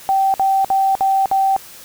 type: tone bursts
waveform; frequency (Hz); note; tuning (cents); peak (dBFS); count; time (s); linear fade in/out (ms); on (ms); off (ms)
sine; 776; G5; -18; -12; 5; 0.09-1.564; 0; 250; 56
effects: white hiss -39 dBFS RMS until 1.84 s